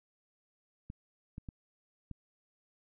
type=clicks; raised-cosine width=5 ms; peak=-30 dBFS; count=4; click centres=0.901 / 1.381 / 1.488 / 2.113 s; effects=none